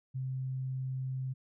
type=tone; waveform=sine; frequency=130.81 Hz; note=C3; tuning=in tune; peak=-33 dBFS; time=0.14-1.34 s; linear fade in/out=20 ms; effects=none